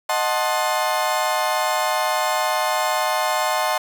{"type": "chord", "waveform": "35% pulse", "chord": "D# diminished seventh", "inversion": "none", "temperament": "equal with one note detuned", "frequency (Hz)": [622.3, 740, 880, 1057.4], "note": ["D#5", "F#5", "A5", "C6"], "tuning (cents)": [0, 0, 0, 18], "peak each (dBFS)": -23, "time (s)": [0.09, 3.78], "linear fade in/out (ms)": 5, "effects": []}